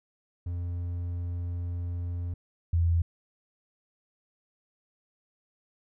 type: tone pair in turn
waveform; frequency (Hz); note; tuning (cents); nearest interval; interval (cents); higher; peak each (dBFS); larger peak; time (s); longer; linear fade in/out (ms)
triangle / sine; 87.31 / 84.53; F2 / E2; 0 / +44; minor second; 56; first; -28 / -21; second; 0.46-2.34 / 2.73-3.02; first; 5
effects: none